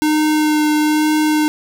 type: tone with vibrato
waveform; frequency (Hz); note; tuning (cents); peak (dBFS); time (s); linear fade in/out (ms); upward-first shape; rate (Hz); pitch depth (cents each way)
square; 304.9; D#4; -35; -13; 0.02-1.48; 0; sine; 1.1; 12
effects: none